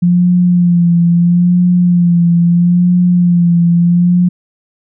sine tone with vibrato, 174.61 Hz, F3, in tune, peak -6 dBFS, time 0.02-4.29 s, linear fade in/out 10 ms, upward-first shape sine, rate 0.76 Hz, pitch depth 37 cents each way, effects none

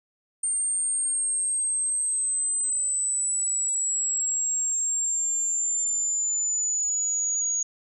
sine linear sweep, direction down, 8740 to 6680 Hz, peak -23 dBFS, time 0.43-7.63 s, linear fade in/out 5 ms, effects none

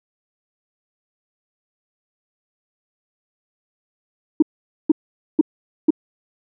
sine tone bursts, 311.1 Hz, D#4, in tune, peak -7 dBFS, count 4, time 4.4-5.906 s, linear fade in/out 5 ms, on 24 ms, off 470 ms, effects tanh soft clip ceiling -4 dBFS

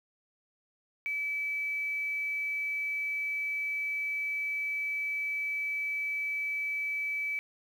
sine tone with quantisation, 2300 Hz, D7, 37 cents flat, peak -30 dBFS, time 1.06-7.39 s, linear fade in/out 0 ms, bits 9, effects none

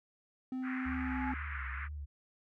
triangle tone, 258 Hz, C4, 24 cents flat, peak -33 dBFS, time 0.52-1.34 s, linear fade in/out 2 ms
sine tone with exponential growth, 849 Hz, G#5, 38 cents sharp, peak -36 dBFS, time 0.53-1.32 s, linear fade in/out 5 ms, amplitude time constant 170 ms
pink band-pass noise, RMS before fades -43 dBFS, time 0.62-1.89 s, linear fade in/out 50 ms, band 1200 to 2200 Hz, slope 48 dB/octave
sine tone with vibrato, 70 Hz, C#2, 18 cents sharp, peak -39 dBFS, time 0.85-2.06 s, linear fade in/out 20 ms, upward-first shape sine, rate 2.1 Hz, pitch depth 110 cents each way
effects none

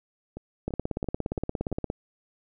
two click trains, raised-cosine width 2 ms, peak -24 / -15 dBFS, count 5 / 22, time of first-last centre 0.37-1.717 / 0.68-1.901 s, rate 2.97 / 17.2 Hz, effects none

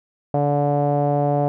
sawtooth tone with low-pass filter, 144.5 Hz, D3, 28 cents flat, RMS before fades -19 dBFS, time 0.34-1.48 s, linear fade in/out 0 ms, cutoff 670 Hz, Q 6.6, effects none

